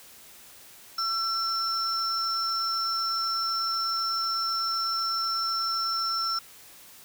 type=tone pair together; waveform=triangle; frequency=1346 / 5384 Hz; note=E6 / E8; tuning=+36 / +36 cents; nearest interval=2 octaves; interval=2400 cents; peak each=-27 dBFS; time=0.98-6.39 s; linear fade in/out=5 ms; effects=white hiss -50 dBFS RMS until 7.04 s